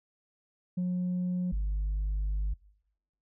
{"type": "tone pair in turn", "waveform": "sine", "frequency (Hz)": [180, 50.51], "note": ["F#3", "G#1"], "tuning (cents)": [-47, -47], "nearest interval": "octave + minor seventh", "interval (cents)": 2200, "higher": "first", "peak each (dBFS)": -25, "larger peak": "neither", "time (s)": [[0.77, 1.52], [1.52, 2.54]], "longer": "second", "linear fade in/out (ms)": 10, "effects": ["noise-tail reverb RT60 0.9 s tail -25 dB re dry", "tanh soft clip ceiling -26 dBFS"]}